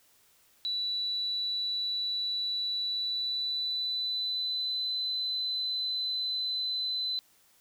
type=tone with pitch glide; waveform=sine; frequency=3950 to 4026 Hz; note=B7 to B7; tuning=0 to +33 cents; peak=-29 dBFS; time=0.65-7.19 s; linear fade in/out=0 ms; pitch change=+33 cents; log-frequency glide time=2.84-4.95 s; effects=white hiss -64 dBFS RMS until 7.6 s